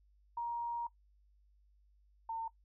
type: tone pair in turn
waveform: sine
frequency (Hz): 942 / 905.3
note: A#5 / A5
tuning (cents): +18 / +49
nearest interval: minor second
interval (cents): 69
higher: first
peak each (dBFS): -35 / -36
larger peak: first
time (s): 0.37-0.87 / 2.29-2.48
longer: first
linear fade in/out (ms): 5
effects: noise-tail reverb RT60 0.1 s tail -19 dB re dry + added 50 Hz sine -65 dBFS peak until 2.64 s